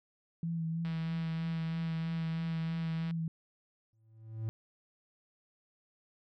sine tone with vibrato, 164.81 Hz, E3, in tune, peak -32 dBFS, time 0.43-3.28 s, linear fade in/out 2 ms, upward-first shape sine, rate 3.1 Hz, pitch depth 28 cents each way
click train, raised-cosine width 0.3 ms, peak -33 dBFS, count 367, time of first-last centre 0.85-3.109 s, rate 162 Hz
triangle tone with exponential growth, 111.1 Hz, A2, 17 cents sharp, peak -29 dBFS, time 3.93-4.49 s, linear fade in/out 0 ms, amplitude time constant 120 ms
effects none

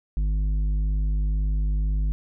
triangle tone with tanh clipping, 51 Hz, G#1, 31 cents flat, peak -22 dBFS, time 0.17-2.12 s, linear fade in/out 0 ms, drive 12 dB, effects none

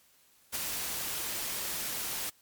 white noise with ADSR envelope, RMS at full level -31 dBFS, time 0.52-2.3 s, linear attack 32 ms, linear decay 14 ms, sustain -4 dB, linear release 10 ms, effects white hiss -64 dBFS RMS until 2.41 s + MP3 96 kbps

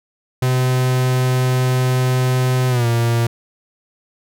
45% pulse tone with pitch glide, 127.8 to 117.19 Hz, C3 to A#2, -40 to +10 cents, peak -14 dBFS, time 0.42-3.27 s, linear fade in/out 5 ms, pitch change -150 cents, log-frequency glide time 2.69-2.86 s, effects none

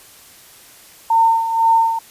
sine tone with tremolo, 908 Hz, A#5, 46 cents flat, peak -9 dBFS, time 1.1-1.99 s, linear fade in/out 5 ms, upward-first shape sine, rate 2 Hz, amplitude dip 65%, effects white hiss -44 dBFS RMS until 2.1 s + resampled to 32000 Hz

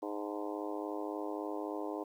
harmonic tone with a mistuned harmonic, 103.6 Hz, G#2, 4 cents flat, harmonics 3 / 4 / 5 / 6 / 7 / 8 / 9 / 10, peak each -40 / -42 / -44 / -46 / -47 / -48 / -49 / -50 dBFS, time 0.02-2.04 s, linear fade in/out 10 ms, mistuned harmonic 8, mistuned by +62 cents, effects 11-bit

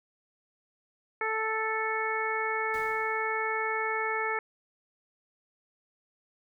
harmonic tone, 440 Hz, A4, in tune, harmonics 1 / 2 / 3 / 4 / 5, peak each -34 / -34 / -34 / -34 / -34 dBFS, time 1.21-4.39 s, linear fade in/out 2 ms
pink noise with exponential decay, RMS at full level -46 dBFS, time 2.74-3.48 s, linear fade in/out 0 ms, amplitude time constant 160 ms
effects none

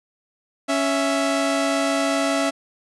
sawtooth tone pair together, 277.9 / 661 Hz, C#4 / E5, +4 / +5 cents, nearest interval octave + minor third, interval 1501 cents, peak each -18 dBFS, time 0.68-2.51 s, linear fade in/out 20 ms, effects resampled to 24000 Hz

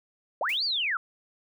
sine linear two-way sweep, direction up then down, 487.8 to 4806 to 1247 Hz, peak -25 dBFS, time 0.41-0.97 s, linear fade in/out 2 ms, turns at 0.64 s
white noise with exponential decay, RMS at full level -41 dBFS, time 0.49-0.69 s, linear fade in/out 2 ms, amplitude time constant 43 ms
effects none

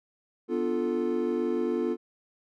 triangle chord, B half-diminished seventh, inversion none, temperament equal, 246.9 / 293.7 / 349.2 / 440 Hz, B3 / D4 / F4 / A4, 0 / 0 / 0 / 0 cents, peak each -29 / -33 / -27 / -29 dBFS, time 0.48-1.97 s, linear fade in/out 50 ms, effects none

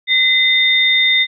sine tone pair together, 2042 / 3638 Hz, C7 / A#7, -43 / -43 cents, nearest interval minor seventh, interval 1000 cents, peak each -13 dBFS, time 0.07-1.27 s, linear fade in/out 50 ms, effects none

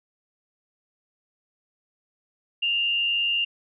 sine tone with frequency modulation, 2802 Hz, F7, 5 cents sharp, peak -21 dBFS, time 2.62-3.45 s, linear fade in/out 10 ms, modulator 96.7 Hz, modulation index 0.56, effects none

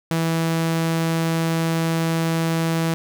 sawtooth tone, 164 Hz, E3, 9 cents flat, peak -15 dBFS, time 0.11-2.94 s, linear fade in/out 0 ms, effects none

